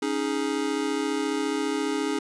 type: chord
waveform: square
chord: C# suspended second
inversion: none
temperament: just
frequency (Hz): 277.2 / 311.8 / 415.8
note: C#4 / D#4 / G#4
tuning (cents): 0 / +4 / +2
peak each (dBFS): -30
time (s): 0.02-2.19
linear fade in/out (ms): 5
effects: resampled to 22050 Hz